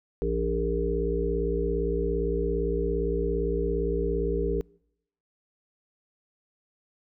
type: harmonic tone with a mistuned harmonic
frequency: 57.5 Hz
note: A#1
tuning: 23 cents flat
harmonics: 1 / 3 / 5 / 7 / 8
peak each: -29 / -34 / -35 / -29 / -30 dBFS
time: 0.22-4.61 s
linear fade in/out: 0 ms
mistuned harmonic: 5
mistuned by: +36 cents
effects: noise-tail reverb RT60 0.8 s tail -26 dB re dry